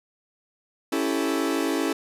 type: chord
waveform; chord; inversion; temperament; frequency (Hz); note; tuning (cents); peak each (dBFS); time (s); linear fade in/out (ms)
40% pulse; A dominant seventh; first; equal; 277.2 / 329.6 / 392 / 440; C#4 / E4 / G4 / A4; 0 / 0 / 0 / 0; -26 / -26 / -31 / -30; 0.92-1.93; 5
effects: resampled to 32000 Hz + 9-bit